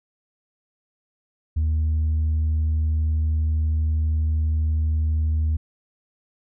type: tone with tanh clipping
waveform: sine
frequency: 78.1 Hz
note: D#2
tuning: 7 cents sharp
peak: -19 dBFS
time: 1.56-5.57 s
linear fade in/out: 10 ms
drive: 1 dB
effects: none